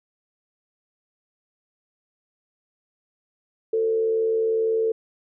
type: tone with frequency modulation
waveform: sine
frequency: 446.1 Hz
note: A4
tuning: 24 cents sharp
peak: -19 dBFS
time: 3.73-4.92 s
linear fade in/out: 5 ms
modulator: 77.9 Hz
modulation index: 0.35
effects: none